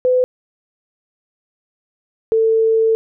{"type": "tone pair in turn", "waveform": "sine", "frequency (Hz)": [505, 446.6], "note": ["B4", "A4"], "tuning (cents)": [39, 26], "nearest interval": "major second", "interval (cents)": 213, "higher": "first", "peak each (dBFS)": -11, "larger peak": "neither", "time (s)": [[0.05, 0.24], [2.32, 2.95]], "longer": "second", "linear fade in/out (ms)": 0, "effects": []}